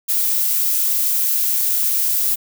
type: noise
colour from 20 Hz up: violet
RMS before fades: -18 dBFS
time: 0.08-2.36 s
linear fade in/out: 20 ms
effects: none

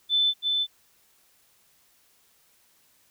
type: tone with echo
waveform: sine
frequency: 3520 Hz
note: A7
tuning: in tune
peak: -19 dBFS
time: 0.09-0.34 s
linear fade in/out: 50 ms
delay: 330 ms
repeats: 1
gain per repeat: -3 dB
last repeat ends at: 0.67 s
effects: white hiss -63 dBFS RMS until 3.1 s

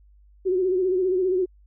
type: tone with vibrato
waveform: sine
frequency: 370.3 Hz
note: F#4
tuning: 1 cent sharp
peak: -19 dBFS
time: 0.45-1.46 s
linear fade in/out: 20 ms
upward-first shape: sine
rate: 15 Hz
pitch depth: 63 cents each way
effects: added 50 Hz sine -51 dBFS peak until 1.66 s

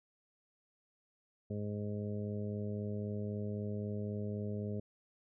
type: harmonic tone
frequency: 103.83 Hz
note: G#2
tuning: in tune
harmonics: 1 / 2 / 3 / 4 / 5 / 6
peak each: -39 / -40 / -52 / -44 / -49 / -51 dBFS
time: 1.5-4.8 s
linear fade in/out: 5 ms
effects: none

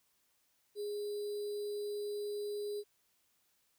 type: tone with sample-and-hold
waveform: sine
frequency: 413.2 Hz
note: G#4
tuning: 9 cents flat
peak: -36 dBFS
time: 0.75-2.84 s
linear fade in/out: 50 ms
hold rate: 4410 Hz
effects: white hiss -75 dBFS RMS until 3.78 s

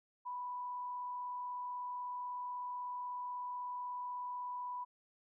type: tone with frequency modulation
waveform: sine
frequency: 987.8 Hz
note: B5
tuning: in tune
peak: -39 dBFS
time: 0.25-4.85 s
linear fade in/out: 20 ms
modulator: 36.2 Hz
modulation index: 0.26
effects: none

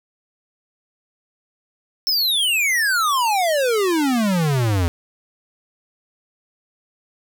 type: exponential sweep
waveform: square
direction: down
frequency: 5400 to 82.3 Hz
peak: -17 dBFS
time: 2.07-4.88 s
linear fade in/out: 0 ms
effects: none

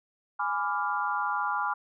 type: chord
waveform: sine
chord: G# diminished seventh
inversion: none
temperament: equal with one note detuned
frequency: 830.6 / 996.9 / 1174.7 / 1396.9 Hz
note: G#5 / B5 / D6 / F6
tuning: 0 / +16 / 0 / 0 cents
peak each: -32 dBFS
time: 0.39-1.74 s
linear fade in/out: 10 ms
effects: none

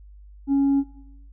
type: tone with tanh clipping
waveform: sine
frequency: 277.2 Hz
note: C#4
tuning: in tune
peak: -17 dBFS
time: 0.47-0.84 s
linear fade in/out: 50 ms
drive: 1 dB
effects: noise-tail reverb RT60 0.8 s tail -17 dB re dry + added 50 Hz sine -43 dBFS peak until 1.32 s

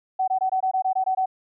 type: tone bursts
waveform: sine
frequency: 755 Hz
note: F#5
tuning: 35 cents sharp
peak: -19 dBFS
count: 10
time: 0.19-1.259 s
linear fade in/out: 10 ms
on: 88 ms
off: 21 ms
effects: none

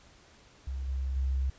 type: tone with level steps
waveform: sine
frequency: 66.3 Hz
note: C2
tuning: 23 cents sharp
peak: -32 / -29 / -26 dBFS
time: 0.67-1.5 s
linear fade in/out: 5 ms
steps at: 0.88 / 1.16 s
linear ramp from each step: 5 ms
effects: pink hiss -58 dBFS RMS until 1.58 s + resampled to 16000 Hz

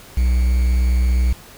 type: tone with quantisation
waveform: triangle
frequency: 61.74 Hz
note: B1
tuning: in tune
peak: -11 dBFS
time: 0.17-1.33 s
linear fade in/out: 5 ms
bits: 6
effects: pink hiss -42 dBFS RMS until 1.57 s

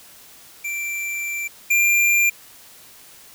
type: tone pair in turn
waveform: square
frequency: 2349 / 2386 Hz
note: D7 / D7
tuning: 0 / +27 cents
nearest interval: unison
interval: 27 cents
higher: second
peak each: -25 / -15 dBFS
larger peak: second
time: 0.64-1.48 / 1.7-2.3 s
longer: first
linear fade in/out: 10 ms
effects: white hiss -46 dBFS RMS until 3.34 s

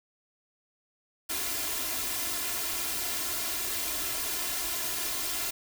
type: noise with comb filter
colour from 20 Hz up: white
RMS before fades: -32 dBFS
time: 1.29-5.51 s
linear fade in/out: 10 ms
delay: 2.9 ms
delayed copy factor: +0.85
effects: none

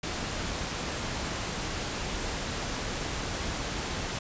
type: noise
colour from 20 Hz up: pink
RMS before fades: -33 dBFS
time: 0.03-4.19 s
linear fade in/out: 5 ms
effects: resampled to 16000 Hz

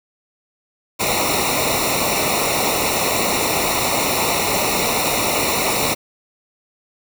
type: noise with comb filter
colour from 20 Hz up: pink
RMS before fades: -19 dBFS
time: 0.99-5.95 s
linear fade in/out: 20 ms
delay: 0.62 ms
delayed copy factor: -0.9
effects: none

